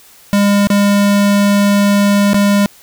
square tone with dropouts, 202.3 Hz, G#3, 45 cents flat, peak -9 dBFS, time 0.33-2.66 s, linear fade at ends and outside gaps 0 ms, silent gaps 0.671-0.702 / 2.333-2.344 s, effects white hiss -43 dBFS RMS until 2.82 s

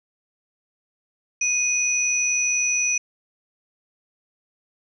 sine tone pair together, 2489 / 5916 Hz, D#7 / F#8, 0 / -1 cents, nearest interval octave + minor third, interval 1499 cents, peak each -23 / -21 dBFS, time 1.41-2.98 s, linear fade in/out 5 ms, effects none

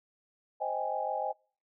sine chord, Ab major seventh, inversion first, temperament equal with one note detuned, 523.3 / 625.1 / 784 / 830.6 Hz, C5 / Eb5 / G5 / Ab5, 0 / +8 / 0 / 0 cents, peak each -38 / -36 / -36 / -34 dBFS, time 0.6-1.33 s, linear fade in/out 20 ms, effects noise-tail reverb RT60 0.4 s tail -26 dB re dry

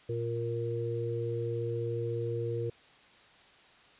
harmonic tone, 116.8 Hz, A#2, 4 cents sharp, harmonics 1 / 3 / 4, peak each -34 / -38 / -34 dBFS, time 0.09-2.7 s, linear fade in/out 5 ms, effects white hiss -58 dBFS RMS until 3.99 s + resampled to 8000 Hz

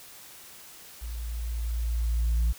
sine tone with level ramp, 57.4 Hz, A#1, 26 cents flat, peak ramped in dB -33 to -18 dBFS, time 1.01-2.53 s, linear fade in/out 20 ms, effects tanh soft clip ceiling -20 dBFS + white hiss -48 dBFS RMS until 2.58 s

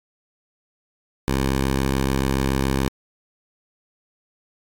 10% pulse tone, 67 Hz, C2, 42 cents sharp, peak -11 dBFS, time 1.28-2.88 s, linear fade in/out 0 ms, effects AAC 64 kbps

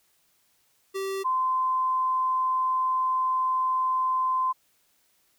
square / sine tone pair in turn, 387.9 / 1033.2 Hz, G4 / C6, -18 / -22 cents, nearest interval octave + perfect fourth, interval 1696 cents, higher second, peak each -29 / -22 dBFS, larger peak second, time 0.94-1.24 / 1.24-4.53 s, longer second, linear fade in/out 20 ms, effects white hiss -67 dBFS RMS until 5.38 s

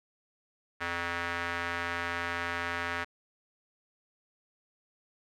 square tone with band-pass filter, 86 Hz, F2, 26 cents flat, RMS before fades -34 dBFS, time 0.8-3.05 s, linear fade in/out 20 ms, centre 1700 Hz, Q 1.9, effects none

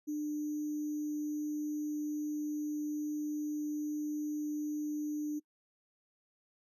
sine tone with sample-and-hold, 299.6 Hz, D4, 35 cents sharp, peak -33 dBFS, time 0.07-5.4 s, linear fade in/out 20 ms, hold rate 6300 Hz, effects noise-tail reverb RT60 0.1 s tail -24 dB re dry + resampled to 32000 Hz

